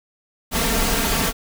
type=noise with comb filter; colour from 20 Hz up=pink; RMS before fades=-20 dBFS; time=0.51-1.33 s; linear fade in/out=50 ms; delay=4.4 ms; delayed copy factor=+0.85; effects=none

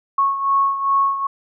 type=beating tone pair; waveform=sine; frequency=1100 / 1102.5 Hz; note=C#6 / C#6; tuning=-14 / -10 cents; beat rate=2.5 Hz; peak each=-16 / -22 dBFS; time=0.18-1.27 s; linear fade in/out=5 ms; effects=none

